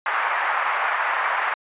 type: band-pass noise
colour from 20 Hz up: pink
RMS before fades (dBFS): -23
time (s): 0.06-1.54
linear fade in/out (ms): 2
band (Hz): 830 to 2000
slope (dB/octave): 24
effects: resampled to 8000 Hz